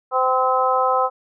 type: harmonic tone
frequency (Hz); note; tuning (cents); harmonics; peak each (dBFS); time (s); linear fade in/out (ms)
258; C4; -24; 2 / 3 / 4 / 5; -21 / -21 / -21 / -21; 0.11-1.1; 50
effects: none